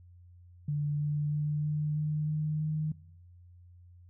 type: tone with pitch steps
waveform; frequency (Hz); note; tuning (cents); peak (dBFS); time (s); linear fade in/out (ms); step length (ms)
sine; 146.9 / 148.09 / 149.3 / 150.51 / 151.73 / 152.96 / 154.2; D3 / D3 / D3 / D3 / D#3 / D#3 / D#3; +1 / +15 / +29 / +43 / -43 / -29 / -15; -28; 0.68-2.92; 5; 320
effects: noise-tail reverb RT60 0.8 s tail -22 dB re dry + added 88 Hz sine -52 dBFS peak until 4.09 s